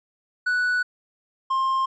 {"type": "tone pair in turn", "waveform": "triangle", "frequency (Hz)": [1480, 1059.9], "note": ["F#6", "C6"], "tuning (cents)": [0, 22], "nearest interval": "tritone", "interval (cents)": 578, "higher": "first", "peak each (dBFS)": -18, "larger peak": "neither", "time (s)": [[0.46, 0.83], [1.5, 1.86]], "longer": "first", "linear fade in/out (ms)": 10, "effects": ["resampled to 16000 Hz"]}